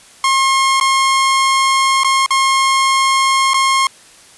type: tone with dropouts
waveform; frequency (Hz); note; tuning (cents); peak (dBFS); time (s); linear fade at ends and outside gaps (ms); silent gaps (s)
sawtooth; 1073; C6; +43; -7; 0.24-3.87; 2; 0.8-0.81 / 2.035-2.045 / 2.262-2.306 / 3.535-3.542
effects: white hiss -43 dBFS RMS until 4.37 s + resampled to 24000 Hz